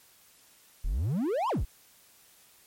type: exponential two-way sweep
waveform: triangle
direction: up then down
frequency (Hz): 31.94 to 1106 to 31.94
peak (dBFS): -24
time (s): 0.84-1.65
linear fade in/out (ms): 10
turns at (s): 1.49
effects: white hiss -59 dBFS RMS until 2.66 s + MP3 64 kbps